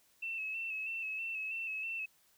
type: tone with vibrato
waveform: sine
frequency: 2632 Hz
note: E7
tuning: 3 cents flat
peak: -36 dBFS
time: 0.22-2.06 s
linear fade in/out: 10 ms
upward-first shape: square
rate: 3.1 Hz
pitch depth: 35 cents each way
effects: white hiss -69 dBFS RMS until 2.37 s